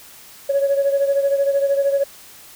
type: beating tone pair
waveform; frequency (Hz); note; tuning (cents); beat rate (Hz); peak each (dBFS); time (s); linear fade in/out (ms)
sine; 554.4 / 567.4; C#5 / C#5; 0 / +40; 13; -15 / -21; 0.49-2.04; 10
effects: tanh soft clip ceiling -10 dBFS + white hiss -43 dBFS RMS until 2.55 s